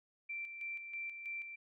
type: tone with tremolo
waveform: sine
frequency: 2349 Hz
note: D7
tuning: in tune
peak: -39 dBFS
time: 0.29-1.56 s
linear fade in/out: 10 ms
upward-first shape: square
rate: 3.1 Hz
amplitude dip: 50%
effects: none